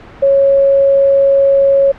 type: tone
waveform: sine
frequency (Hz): 551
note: C#5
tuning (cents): -11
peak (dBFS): -6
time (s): 0.22-1.92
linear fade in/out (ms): 10
effects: pink hiss -35 dBFS RMS until 1.98 s + low-pass 2000 Hz 12 dB/octave